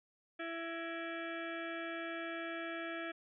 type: harmonic tone with a mistuned harmonic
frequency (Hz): 332.5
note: E4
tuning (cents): +15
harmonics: 1 / 2 / 4 / 5 / 6 / 7 / 8 / 9 / 10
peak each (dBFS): -44 / -45 / -48 / -46 / -53 / -49 / -57 / -59 / -55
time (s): 0.39-3.12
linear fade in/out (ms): 10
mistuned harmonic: 6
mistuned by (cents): -87
effects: none